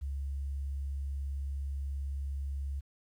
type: tone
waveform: sine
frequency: 69.3 Hz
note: C#2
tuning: in tune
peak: -33 dBFS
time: 0.01-2.81 s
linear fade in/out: 20 ms
effects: 11-bit